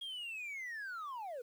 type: linear sweep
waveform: sine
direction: down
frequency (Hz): 3284 to 456.5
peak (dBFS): -38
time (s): 0.01-1.42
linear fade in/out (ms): 10
effects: tanh soft clip ceiling -40 dBFS + 11-bit